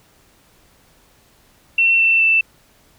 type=tone with pitch steps; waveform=sine; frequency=2706 / 2683 / 2660 Hz; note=E7 / E7 / E7; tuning=+45 / +30 / +15 cents; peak=-11 dBFS; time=1.78-2.41 s; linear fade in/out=5 ms; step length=210 ms; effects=pink hiss -54 dBFS RMS until 2.98 s